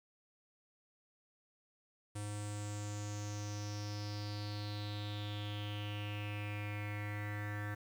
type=tone with low-pass filter sweep; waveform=square; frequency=103.83 Hz; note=G#2; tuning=in tune; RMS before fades=-41 dBFS; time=2.15-7.75 s; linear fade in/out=10 ms; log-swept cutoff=9000 to 1700 Hz; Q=6.1; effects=10-bit